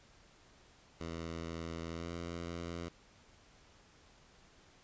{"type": "tone with pitch glide", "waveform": "10% pulse", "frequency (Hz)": [82.9, 85.28], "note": ["E2", "F2"], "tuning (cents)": [10, -41], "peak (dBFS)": -32, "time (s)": [1, 2.89], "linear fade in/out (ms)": 10, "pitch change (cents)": 49, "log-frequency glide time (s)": [1.92, 2.1], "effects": ["pink hiss -63 dBFS RMS until 4.83 s", "resampled to 16000 Hz"]}